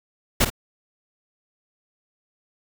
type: noise with echo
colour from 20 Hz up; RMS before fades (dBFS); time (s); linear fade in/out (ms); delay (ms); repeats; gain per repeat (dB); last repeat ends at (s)
pink; -17; 0.4-0.45; 10; 52; 1; -10; 0.502
effects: none